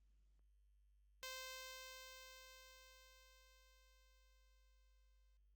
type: tone with exponential decay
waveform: 5% pulse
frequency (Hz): 519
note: C5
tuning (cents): -14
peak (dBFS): -36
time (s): 1.23-5.37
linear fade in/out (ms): 0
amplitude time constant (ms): 900
effects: added 50 Hz sine -70 dBFS peak until 5.55 s + Opus 32 kbps